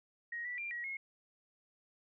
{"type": "tone with pitch steps", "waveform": "sine", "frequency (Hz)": [1882, 1961, 2381, 1909, 2164], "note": ["A#6", "B6", "D7", "A#6", "C#7"], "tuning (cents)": [16, -13, 23, 41, -42], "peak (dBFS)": -38, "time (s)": [0.32, 0.97], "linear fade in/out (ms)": 5, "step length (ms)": 130, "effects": []}